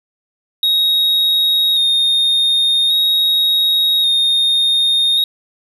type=tone with vibrato; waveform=triangle; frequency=3729 Hz; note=A#7; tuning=in tune; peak=-10 dBFS; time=0.63-5.24 s; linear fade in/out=2 ms; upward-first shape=square; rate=0.44 Hz; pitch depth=21 cents each way; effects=none